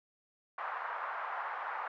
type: band-pass noise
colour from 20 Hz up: white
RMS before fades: -39 dBFS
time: 0.58-1.88 s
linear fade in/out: 5 ms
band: 750 to 1400 Hz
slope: 24 dB/octave
effects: none